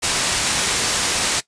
white low-pass noise, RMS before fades -20 dBFS, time 0.02-1.41 s, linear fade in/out 20 ms, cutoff 9000 Hz, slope 12 dB/octave, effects noise-tail reverb RT60 0.1 s tail -18 dB re dry + resampled to 22050 Hz

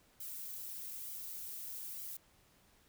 violet noise with flanger, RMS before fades -45 dBFS, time 0.2-2.17 s, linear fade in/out 5 ms, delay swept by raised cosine 1.1 to 4.5 ms, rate 1.1 Hz, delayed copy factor -0.6, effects pink hiss -68 dBFS RMS until 2.88 s

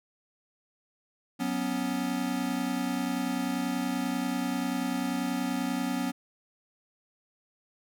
square chord, F# suspended fourth, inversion none, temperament equal, 185 / 246.9 / 277.2 Hz, F#3 / B3 / C#4, 0 / 0 / 0 cents, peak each -36 / -32 / -33 dBFS, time 1.39-6.12 s, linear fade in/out 20 ms, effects none

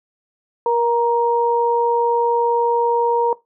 sine tone pair together, 473 / 937.8 Hz, A#4 / A#5, +25 / +10 cents, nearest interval octave, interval 1185 cents, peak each -17 dBFS, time 0.66-3.33 s, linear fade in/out 2 ms, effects noise-tail reverb RT60 0.2 s tail -20 dB re dry

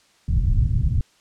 white low-pass noise, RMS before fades -19 dBFS, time 0.28-1.01 s, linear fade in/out 2 ms, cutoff 120 Hz, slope 24 dB/octave, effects white hiss -58 dBFS RMS until 1.2 s + low-pass 7000 Hz 12 dB/octave

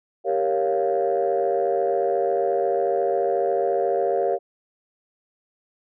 sine chord, G half-diminished seventh, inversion none, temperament equal, 392 / 466.2 / 554.4 / 698.5 Hz, G4 / Bb4 / Db5 / F5, 0 / 0 / 0 / 0 cents, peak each -24 dBFS, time 0.24-4.39 s, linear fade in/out 50 ms, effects tanh soft clip ceiling -12 dBFS

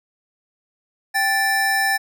square tone pair together, 784 / 1760 Hz, G5 / A6, 0 / 0 cents, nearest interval octave + major second, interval 1400 cents, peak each -23 / -19 dBFS, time 1.14-1.98 s, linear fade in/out 20 ms, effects none

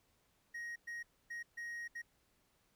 triangle tone bursts at uneven times, 1880 Hz, A#6, 14 cents sharp, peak -40 dBFS, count 5, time 0.54-0.76 / 0.87-1.03 / 1.3-1.43 / 1.57-1.88 / 1.95-2.02 s, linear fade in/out 10 ms, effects pink hiss -75 dBFS RMS until 2.75 s

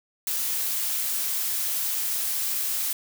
blue noise, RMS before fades -27 dBFS, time 0.27-2.93 s, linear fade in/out 2 ms, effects none

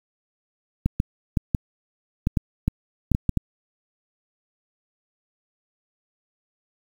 clicks, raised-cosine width 5 ms, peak -7 dBFS, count 11, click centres 0.86 / 1.001 / 1.372 / 1.548 / 2.271 / 2.372 / 2.68 / 3.117 / 3.149 / 3.293 / 3.373 s, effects 7-bit

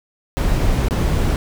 brown noise with dropouts, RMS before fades -17 dBFS, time 0.37-1.36 s, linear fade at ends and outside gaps 0 ms, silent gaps 0.885-0.909 s, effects none

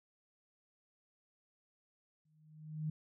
sine tone with exponential growth, 154.6 Hz, D#3, 11 cents flat, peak -33 dBFS, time 2.25-2.9 s, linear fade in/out 5 ms, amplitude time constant 140 ms, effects none

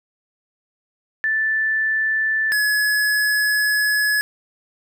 sine / square tone pair in turn, 1760 / 1697 Hz, A6 / G#6, 0 / +37 cents, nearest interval minor second, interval 63 cents, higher first, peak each -17 dBFS, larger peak neither, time 1.24-2.52 / 2.52-4.21 s, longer second, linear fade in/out 0 ms, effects none

